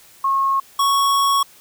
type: tone pair in turn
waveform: sine / square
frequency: 1087 / 1109.2 Hz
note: C#6 / C#6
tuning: -34 / +1 cents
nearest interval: unison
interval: 35 cents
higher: second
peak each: -15 dBFS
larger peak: neither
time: 0.24-0.6 / 0.79-1.43 s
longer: second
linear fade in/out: 5 ms
effects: white hiss -48 dBFS RMS until 1.6 s